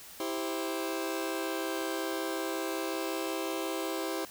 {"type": "chord", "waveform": "sawtooth", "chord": "C major", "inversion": "first", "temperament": "just", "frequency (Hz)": [327, 392.4, 523.3], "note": ["E4", "G4", "C5"], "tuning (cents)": [-14, 2, 0], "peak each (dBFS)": [-31, -33, -34], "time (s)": [0.2, 4.25], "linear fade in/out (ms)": 2, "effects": ["white hiss -49 dBFS RMS until 4.3 s"]}